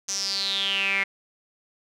sawtooth tone with band-pass filter sweep, 196 Hz, G3, in tune, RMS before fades -26 dBFS, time 0.08-1.04 s, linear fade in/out 10 ms, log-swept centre 6200 to 2100 Hz, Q 8.9, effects none

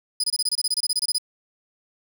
30% pulse tone bursts, 4978 Hz, D#8, in tune, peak -17 dBFS, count 16, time 0.2-1.183 s, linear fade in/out 5 ms, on 38 ms, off 25 ms, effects none

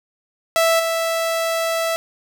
sawtooth tone with level steps, 659 Hz, E5, 1 cent flat, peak -10 / -15 dBFS, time 0.56-1.96 s, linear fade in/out 0 ms, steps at 0.79 s, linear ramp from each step 10 ms, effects none

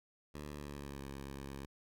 10% pulse tone with pitch glide, 73.7 to 68.76 Hz, D2 to C#2, +7 to -13 cents, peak -36 dBFS, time 0.34-1.66 s, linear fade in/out 10 ms, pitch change -120 cents, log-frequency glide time 0.51-1.03 s, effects none

